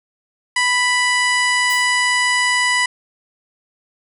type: harmonic tone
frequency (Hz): 987.8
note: B5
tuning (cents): 0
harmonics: 1 / 2 / 3 / 4 / 5 / 6 / 7 / 8 / 9 / 10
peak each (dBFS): -21 / -16 / -24 / -32 / -26 / -36 / -32 / -30 / -34 / -30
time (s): 0.56-2.86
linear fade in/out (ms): 5
type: noise with exponential decay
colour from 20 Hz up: blue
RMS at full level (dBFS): -28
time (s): 1.7-1.92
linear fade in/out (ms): 1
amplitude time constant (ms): 47
effects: none